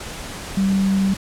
sine tone in noise, 193.9 Hz, G3, 19 cents flat, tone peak -15 dBFS, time 0.57-1.14 s, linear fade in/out 5 ms, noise pink, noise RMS -32 dBFS, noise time 0-1.17 s, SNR +14 dB, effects low-pass 10000 Hz 12 dB/octave

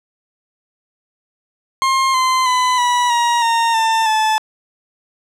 40% pulse tone with pitch steps, 1065 / 1034.7 / 1005.2 / 976.6 / 948.8 / 921.8 / 895.6 / 870.1 Hz, C6 / C6 / B5 / B5 / A#5 / A#5 / A5 / A5, +30 / -20 / +30 / -20 / +30 / -20 / +30 / -20 cents, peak -12 dBFS, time 1.82-4.38 s, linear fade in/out 0 ms, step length 320 ms, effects low-pass 8000 Hz 12 dB/octave

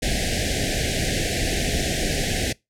pink band-stop noise, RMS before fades -23 dBFS, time 0.02-2.53 s, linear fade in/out 10 ms, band 760 to 1600 Hz, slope 96 dB/octave, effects noise-tail reverb RT60 0.2 s tail -24 dB re dry + low-pass 9000 Hz 12 dB/octave

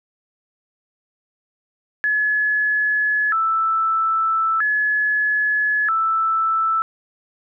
sine tone with vibrato, 1500 Hz, F#6, 23 cents sharp, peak -16 dBFS, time 2.04-6.82 s, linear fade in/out 0 ms, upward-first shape square, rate 0.39 Hz, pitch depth 220 cents each way, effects none

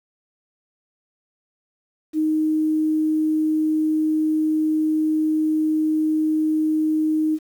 sine tone, 311.1 Hz, D#4, in tune, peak -17 dBFS, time 2.13-7.39 s, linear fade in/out 50 ms, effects 8-bit

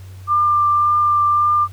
sine tone with vibrato, 1191 Hz, D6, 24 cents sharp, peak -12 dBFS, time 0.27-1.68 s, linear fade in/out 50 ms, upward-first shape triangle, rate 1.8 Hz, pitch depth 13 cents each way, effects added 94 Hz sine -33 dBFS peak until 1.72 s + pink hiss -49 dBFS RMS until 1.72 s

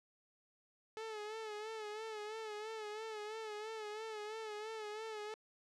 sawtooth tone with vibrato, 431.7 Hz, A4, 33 cents flat, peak -39 dBFS, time 0.97-5.34 s, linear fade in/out 0 ms, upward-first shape sine, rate 3 Hz, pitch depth 59 cents each way, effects low-pass 6000 Hz 12 dB/octave

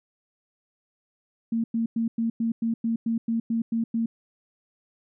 sine tone bursts, 228.6 Hz, A#3, 34 cents flat, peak -22 dBFS, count 12, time 1.52-4.06 s, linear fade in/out 5 ms, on 120 ms, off 100 ms, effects none

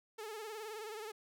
sawtooth tone with vibrato, 432.2 Hz, A4, 31 cents flat, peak -39 dBFS, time 0.18-1.12 s, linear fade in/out 10 ms, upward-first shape sine, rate 19 Hz, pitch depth 76 cents each way, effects none

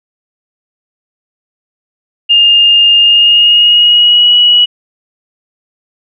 sine tone with pitch glide, 2821 to 2924 Hz, F7 to F#7, +17 to -21 cents, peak -3 dBFS, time 2.29-4.66 s, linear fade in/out 20 ms, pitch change +62 cents, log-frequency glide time 2.99-4.34 s, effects none

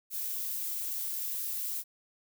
violet noise, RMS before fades -35 dBFS, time 0.1-1.84 s, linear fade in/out 50 ms, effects none

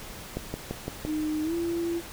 click train, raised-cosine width 2 ms, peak -17 dBFS, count 5, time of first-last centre 0.37-1.05 s, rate 5.88 Hz
sine tone with pitch glide, 307.4 to 339.1 Hz, D#4 to E4, -21 to +49 cents, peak -26 dBFS, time 1.05-2.02 s, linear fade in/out 50 ms, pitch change +170 cents, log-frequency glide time 1.43-1.54 s
effects pink hiss -42 dBFS RMS until 2.12 s

